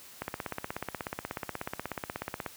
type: click train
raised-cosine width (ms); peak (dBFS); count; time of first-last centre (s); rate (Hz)
0.5; -18; 38; 0.22-2.462; 16.5
effects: white hiss -51 dBFS RMS until 2.56 s + high-pass 60 Hz 12 dB/octave